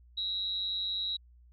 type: tone with amplitude modulation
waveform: sine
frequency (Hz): 3876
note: B7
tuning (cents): -33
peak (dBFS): -28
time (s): 0.17-1.17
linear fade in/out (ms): 10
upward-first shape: sine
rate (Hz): 189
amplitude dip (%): 60
effects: added 60 Hz sine -55 dBFS peak until 1.52 s